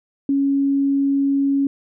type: tone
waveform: sine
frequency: 277.2 Hz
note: C#4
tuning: in tune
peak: -15 dBFS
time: 0.29-1.67 s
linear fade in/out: 2 ms
effects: none